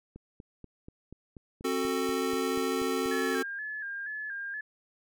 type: click train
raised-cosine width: 3 ms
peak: -32 dBFS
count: 13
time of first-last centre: 0.16-3.059 s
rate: 4.14 Hz
type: chord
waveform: square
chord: F# diminished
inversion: second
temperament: just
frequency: 266.4 / 370 / 444 Hz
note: C4 / F#4 / A4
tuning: +31 / 0 / +16 cents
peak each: -33 dBFS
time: 1.64-3.43 s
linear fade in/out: 10 ms
type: tone with vibrato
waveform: sine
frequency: 1661.2 Hz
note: G#6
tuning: in tune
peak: -34 dBFS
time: 3.11-4.61 s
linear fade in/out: 5 ms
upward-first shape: square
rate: 2.1 Hz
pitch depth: 58 cents each way
effects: none